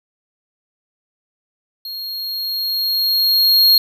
square tone with level ramp, 4264 Hz, C8, 32 cents sharp, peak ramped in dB -27 to -8 dBFS, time 1.85-3.78 s, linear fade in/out 2 ms, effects none

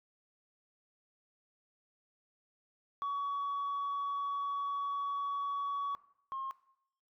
sine tone pair in turn, 1128 / 1072.2 Hz, C#6 / C6, +30 / +42 cents, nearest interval minor second, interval 88 cents, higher first, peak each -31 / -35 dBFS, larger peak first, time 3.02-5.95 / 6.32-6.51 s, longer first, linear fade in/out 0 ms, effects noise-tail reverb RT60 0.7 s tail -18 dB re dry + tanh soft clip ceiling -31 dBFS

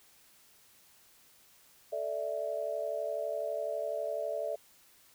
sine chord, A suspended fourth, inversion none, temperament equal, 440 / 587.3 / 659.3 Hz, A4 / D5 / E5, 0 / 0 / 0 cents, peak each -40 / -35 / -36 dBFS, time 1.92-4.56 s, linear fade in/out 10 ms, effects white hiss -62 dBFS RMS until 5.14 s

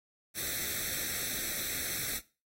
white noise with comb filter, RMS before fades -35 dBFS, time 0.34-2.21 s, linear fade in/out 50 ms, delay 0.51 ms, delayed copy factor +0.85, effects noise-tail reverb RT60 0.3 s tail -17 dB re dry + AAC 48 kbps

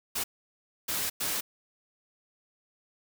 white noise bursts at uneven times, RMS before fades -31 dBFS, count 3, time 0.15-0.24 / 0.88-1.1 / 1.2-1.41 s, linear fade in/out 10 ms, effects none

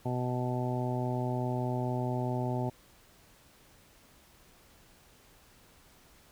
harmonic tone, 124.7 Hz, B2, 17 cents sharp, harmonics 1 / 2 / 3 / 4 / 5 / 6 / 7, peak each -32 / -36 / -38 / -45 / -39 / -42 / -40 dBFS, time 0.05-2.7 s, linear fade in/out 10 ms, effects pink hiss -60 dBFS RMS until 6.31 s

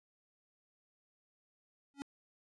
square tone with exponential growth, 280.1 Hz, C#4, 18 cents sharp, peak -36 dBFS, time 1.94-2.02 s, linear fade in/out 0 ms, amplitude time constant 17 ms, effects resampled to 22050 Hz

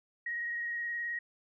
sine tone with vibrato, 1886 Hz, A#6, 20 cents sharp, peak -33 dBFS, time 0.26-1.19 s, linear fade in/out 5 ms, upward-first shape triangle, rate 19 Hz, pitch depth 18 cents each way, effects none

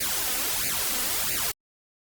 white noise with flanger, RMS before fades -27 dBFS, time 0-1.52 s, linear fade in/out 10 ms, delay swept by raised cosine 0.43 to 4.03 ms, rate 1.5 Hz, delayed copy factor +0.9, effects Opus 48 kbps

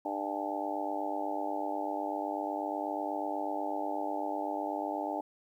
harmonic tone with a mistuned harmonic, 100.4 Hz, G2, 42 cents sharp, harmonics 3 / 4 / 5 / 6 / 7 / 8 / 9, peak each -38 / -44 / -46 / -39 / -40 / -38 / -39 dBFS, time 0.05-5.21 s, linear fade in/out 5 ms, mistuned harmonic 9, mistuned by -63 cents, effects 11-bit

